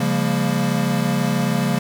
square chord, G half-diminished seventh, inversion second, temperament equal with one note detuned, 138.59 / 174.61 / 201 / 233.1 Hz, Db3 / F3 / G3 / Bb3, 0 / 0 / +44 / 0 cents, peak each -24 dBFS, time 0-1.79 s, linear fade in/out 5 ms, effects none

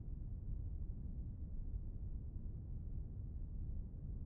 pink low-pass noise, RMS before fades -45 dBFS, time 0-4.25 s, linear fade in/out 5 ms, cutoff 110 Hz, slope 12 dB/octave, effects none

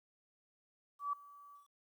sine tone with ADSR envelope, 1149 Hz, D6, 38 cents flat, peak -32 dBFS, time 0.99-1.68 s, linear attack 140 ms, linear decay 4 ms, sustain -22 dB, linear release 130 ms, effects 12-bit

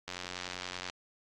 click train, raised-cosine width 0.2 ms, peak -21 dBFS, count 75, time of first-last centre 0.08-0.899 s, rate 90.4 Hz, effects AAC 32 kbps

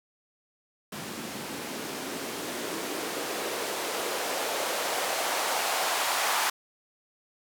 blue noise with band-pass filter sweep, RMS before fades -31 dBFS, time 0.92-6.5 s, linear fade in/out 5 ms, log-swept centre 200 to 880 Hz, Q 1.7, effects none

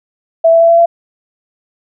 sine tone with pitch steps, 659 / 664 / 669 / 674 / 679.1 Hz, E5 / E5 / E5 / E5 / F5, -1 / +12 / +25 / +38 / -49 cents, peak -4 dBFS, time 0.44-0.86 s, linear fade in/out 10 ms, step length 84 ms, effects none

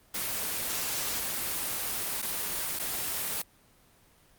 white noise with dropouts, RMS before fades -32 dBFS, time 0.14-3.42 s, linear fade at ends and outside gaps 5 ms, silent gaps 2.218-2.224 / 2.79-2.795 s, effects pink hiss -61 dBFS RMS until 4.38 s + Opus 24 kbps

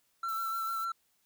triangle tone with vibrato, 1342 Hz, E6, 31 cents sharp, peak -30 dBFS, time 0.23-0.92 s, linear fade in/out 5 ms, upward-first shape sine, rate 6.7 Hz, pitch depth 23 cents each way
violet noise, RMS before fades -46 dBFS, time 0.28-0.85 s, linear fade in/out 10 ms
effects white hiss -73 dBFS RMS until 1.25 s

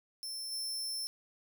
sawtooth tone with level steps, 5340 Hz, E8, 22 cents sharp, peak -36 / -33 dBFS, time 0.23-1.07 s, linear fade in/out 0 ms, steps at 0.51 s, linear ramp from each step 20 ms, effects none

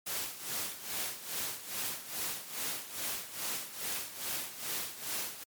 white noise with tremolo, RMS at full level -35 dBFS, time 0.06-5.44 s, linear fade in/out 10 ms, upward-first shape sine, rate 2.4 Hz, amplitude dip 75%, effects high-pass 100 Hz 12 dB/octave + MP3 96 kbps

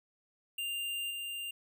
square tone with level steps, 2794 Hz, F7, in tune, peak -35 / -38 dBFS, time 0.58-1.51 s, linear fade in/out 5 ms, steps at 1.1 s, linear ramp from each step 10 ms, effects none

